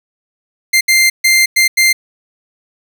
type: tone bursts at uneven times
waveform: sawtooth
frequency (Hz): 2093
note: C7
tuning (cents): 0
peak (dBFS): -4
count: 5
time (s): 0.73-0.81 / 0.88-1.1 / 1.24-1.46 / 1.56-1.68 / 1.77-1.93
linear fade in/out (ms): 10
effects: none